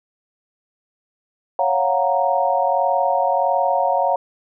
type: chord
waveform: sine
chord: Gb major seventh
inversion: second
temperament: equal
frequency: 554.4 / 698.5 / 740 / 932.3 Hz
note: Db5 / F5 / Gb5 / Bb5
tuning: 0 / 0 / 0 / 0 cents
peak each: -21 dBFS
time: 1.59-4.16 s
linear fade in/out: 2 ms
effects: none